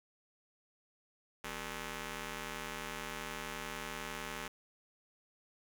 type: ring-modulated tone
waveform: 5% pulse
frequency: 210.7 Hz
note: G#3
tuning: 25 cents sharp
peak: -26 dBFS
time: 1.44-4.48 s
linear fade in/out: 5 ms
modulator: 672 Hz
effects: none